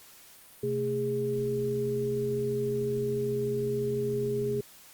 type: tone cluster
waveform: sine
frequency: 128.8 / 222.5 / 411.7 Hz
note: C3 / A3 / G#4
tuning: -27 / +20 / -15 cents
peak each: -34 / -36 / -28 dBFS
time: 0.63-4.61 s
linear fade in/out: 5 ms
effects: white hiss -53 dBFS RMS until 4.93 s + Opus 48 kbps